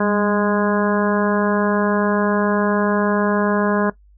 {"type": "harmonic tone with a mistuned harmonic", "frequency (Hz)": 206.9, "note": "G#3", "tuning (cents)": -6, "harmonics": [1, 2, 3, 4, 5, 6, 7, 8], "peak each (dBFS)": [-19, -22, -23, -30, -25, -32, -29, -27], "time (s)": [0, 3.9], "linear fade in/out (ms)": 5, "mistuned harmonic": 1, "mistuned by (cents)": -42, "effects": ["noise-tail reverb RT60 0.1 s tail -17 dB re dry", "added 50 Hz sine -47 dBFS peak until 4.17 s"]}